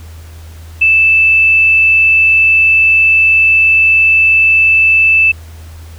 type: tone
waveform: sine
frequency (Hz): 2637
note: E7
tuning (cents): 0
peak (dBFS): -5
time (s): 0.81-5.32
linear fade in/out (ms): 10
effects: added 81 Hz sine -29 dBFS peak until 5.98 s + pink hiss -41 dBFS RMS until 5.98 s